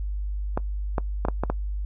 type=clicks; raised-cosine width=1 ms; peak=-10 dBFS; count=6; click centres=0.575 / 0.982 / 1.251 / 1.285 / 1.436 / 1.5 s; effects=noise-tail reverb RT60 0.1 s tail -22 dB re dry + added 50 Hz sine -26 dBFS peak until 1.85 s